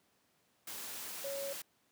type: tone in noise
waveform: sine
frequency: 554.4 Hz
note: C#5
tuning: in tune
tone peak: -38 dBFS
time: 1.24-1.53 s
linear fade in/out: 5 ms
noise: white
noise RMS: -44 dBFS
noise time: 0.67-1.62 s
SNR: +3 dB
effects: pink hiss -73 dBFS RMS until 1.91 s + high-pass 150 Hz 12 dB/octave